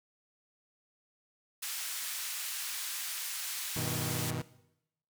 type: band-pass noise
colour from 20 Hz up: white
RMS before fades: -38 dBFS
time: 1.62-4.31 s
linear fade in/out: 10 ms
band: 1400 to 15000 Hz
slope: 12 dB/octave
type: chord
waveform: sawtooth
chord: G augmented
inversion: none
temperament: equal with one note detuned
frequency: 98 / 123.47 / 157.74 Hz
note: G2 / B2 / D#3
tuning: 0 / 0 / +24 cents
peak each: -37 / -33 / -33 dBFS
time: 3.76-4.42 s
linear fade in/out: 5 ms
effects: noise-tail reverb RT60 0.8 s tail -18 dB re dry